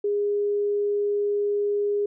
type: tone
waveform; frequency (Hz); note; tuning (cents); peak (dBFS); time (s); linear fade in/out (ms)
sine; 410; G#4; -22; -21; 0.04-2.06; 5
effects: none